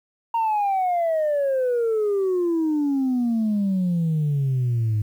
sine exponential sweep, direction down, 932.3 to 104.3 Hz, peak -17 dBFS, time 0.34-5.02 s, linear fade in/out 5 ms, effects tanh soft clip ceiling -17 dBFS + 9-bit

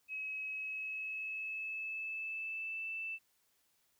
sine tone with pitch glide, 2559 to 2649 Hz, D#7 to E7, +48 to +8 cents, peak -38 dBFS, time 0.08-3.19 s, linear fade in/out 50 ms, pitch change +60 cents, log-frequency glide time 0.48-2.88 s, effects white hiss -75 dBFS RMS until 3.99 s

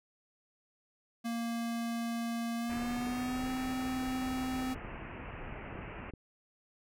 square tone with pitch glide, 232.5 to 258 Hz, A#3 to C4, -4 to -24 cents, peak -34 dBFS, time 1.24-4.75 s, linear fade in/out 20 ms, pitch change +180 cents, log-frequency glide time 2.57-3.5 s
pink low-pass noise, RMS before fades -44 dBFS, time 2.69-6.11 s, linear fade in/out 10 ms, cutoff 2800 Hz, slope 96 dB/octave
clicks, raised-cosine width 3 ms, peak -33 dBFS, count 9, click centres 4.329 / 4.545 / 4.761 / 4.848 / 5.526 / 5.727 / 5.758 / 5.79 / 6.137 s
effects none

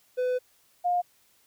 triangle / sine tone pair in turn, 502 / 709.9 Hz, B4 / F5, +28 / +28 cents, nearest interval tritone, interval 600 cents, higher second, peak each -22 dBFS, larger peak neither, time 0.17-0.39 / 0.84-1.02 s, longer first, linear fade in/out 20 ms, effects white hiss -64 dBFS RMS until 1.46 s

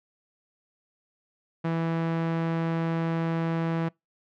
sawtooth tone, 164.81 Hz, E3, in tune, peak -21 dBFS, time 1.64-3.89 s, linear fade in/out 10 ms, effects noise-tail reverb RT60 0.2 s tail -26 dB re dry + low-pass 2000 Hz 12 dB/octave

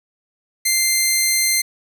10% pulse tone, 2087 Hz, C7, 5 cents flat, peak -6 dBFS, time 0.65-1.62 s, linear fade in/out 10 ms, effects none

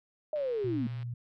sine linear sweep, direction down, 622.3 to 220.3 Hz, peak -29 dBFS, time 0.33-0.87 s, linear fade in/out 2 ms
click train, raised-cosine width 0.3 ms, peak -37 dBFS, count 92, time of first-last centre 0.36-1.029 s, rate 136 Hz
sine tone, 120 Hz, B2, 49 cents flat, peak -34 dBFS, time 0.64-1.14 s, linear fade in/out 5 ms
effects none

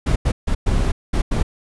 brown noise bursts at uneven times, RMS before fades -17 dBFS, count 6, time 0.06-0.16 / 0.25-0.32 / 0.47-0.55 / 0.66-0.92 / 1.13-1.22 / 1.31-1.43 s, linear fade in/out 10 ms, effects resampled to 24000 Hz

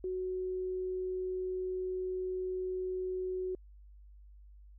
sine tone, 370 Hz, F#4, in tune, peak -33 dBFS, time 0.04-3.55 s, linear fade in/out 2 ms, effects added 50 Hz sine -52 dBFS peak until 4.78 s

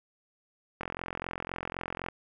click train, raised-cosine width 0.5 ms, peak -19 dBFS, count 57, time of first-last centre 0.81-2.086 s, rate 43.9 Hz, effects none

